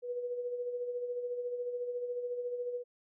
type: tone with tremolo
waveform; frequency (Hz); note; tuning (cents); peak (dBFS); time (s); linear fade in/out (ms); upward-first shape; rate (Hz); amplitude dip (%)
sine; 488.8; B4; -18; -32; 0.02-2.84; 50; sine; 14; 50
effects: none